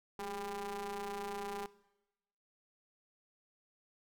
sawtooth ring-modulated tone, 197.2 Hz, G3, 11 cents sharp, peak -33 dBFS, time 0.19-1.66 s, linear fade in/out 2 ms, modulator 606 Hz, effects noise-tail reverb RT60 1.0 s tail -20 dB re dry

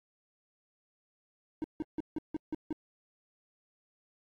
triangle tone bursts, 311.1 Hz, D#4, in tune, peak -29 dBFS, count 7, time 1.62-2.727 s, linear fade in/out 0 ms, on 21 ms, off 160 ms, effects AAC 32 kbps

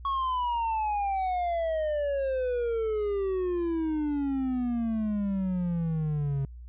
triangle exponential sweep, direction down, 1112 to 135.5 Hz, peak -24 dBFS, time 0.05-6.45 s, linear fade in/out 2 ms, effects added 60 Hz sine -41 dBFS peak until 6.68 s + resampled to 8000 Hz

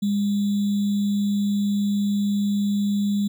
sine tone with sample-and-hold, 203.2 Hz, G#3, 38 cents flat, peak -19 dBFS, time 0.02-3.28 s, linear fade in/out 10 ms, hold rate 3675 Hz, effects none

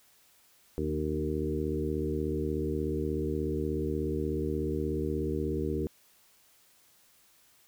harmonic tone with a mistuned harmonic, 76.6 Hz, D#2, 27 cents flat, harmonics 1 / 2 / 3 / 4 / 5 / 6, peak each -35 / -37 / -38 / -35 / -34 / -37 dBFS, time 0.78-5.87 s, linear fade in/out 0 ms, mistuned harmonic 3, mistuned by +26 cents, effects white hiss -63 dBFS RMS until 7.67 s

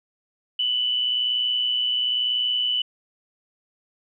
sine tone with amplitude modulation, 2978 Hz, F#7, 11 cents sharp, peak -18 dBFS, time 0.59-2.82 s, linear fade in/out 5 ms, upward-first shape sine, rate 121 Hz, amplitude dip 50%, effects none

